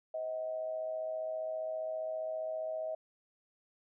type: tone with amplitude modulation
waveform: sine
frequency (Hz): 635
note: D#5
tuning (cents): +35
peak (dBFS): -32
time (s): 0.14-2.95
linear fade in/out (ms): 5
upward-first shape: sine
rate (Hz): 115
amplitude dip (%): 55
effects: none